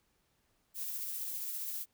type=noise with tremolo; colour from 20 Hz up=violet; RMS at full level=-38 dBFS; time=0.74-1.86 s; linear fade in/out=50 ms; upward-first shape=sine; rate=15 Hz; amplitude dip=25%; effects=pink hiss -75 dBFS RMS until 1.93 s

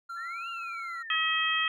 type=tone with vibrato; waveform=triangle; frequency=1364 Hz; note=F6; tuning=41 cents flat; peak=-34 dBFS; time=0.09-1.03 s; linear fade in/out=10 ms; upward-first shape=sine; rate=19 Hz; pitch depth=24 cents each way
type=exponential two-way sweep; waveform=sine; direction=up then down; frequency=1680 to 2840 to 1680 Hz; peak=-39 dBFS; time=0.16-1.16 s; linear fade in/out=20 ms; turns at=0.49 s
type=harmonic tone; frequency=640 Hz; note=D#5; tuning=49 cents sharp; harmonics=2 / 3 / 4 / 5; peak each=-31 / -30 / -31 / -30 dBFS; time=1.1-1.68 s; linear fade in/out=2 ms
effects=none

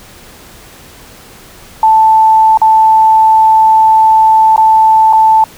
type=tone with dropouts; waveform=sine; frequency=880 Hz; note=A5; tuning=in tune; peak=-3 dBFS; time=1.83-5.44 s; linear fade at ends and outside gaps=2 ms; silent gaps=2.574-2.616 / 4.562-4.578 / 5.128-5.132 s; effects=pink hiss -36 dBFS RMS until 5.57 s

